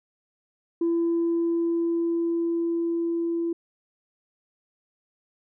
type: tone with level ramp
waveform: sine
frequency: 336.7 Hz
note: E4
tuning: 37 cents sharp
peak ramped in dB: -19 to -23 dBFS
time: 0.81-3.53 s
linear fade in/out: 5 ms
effects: tanh soft clip ceiling -18 dBFS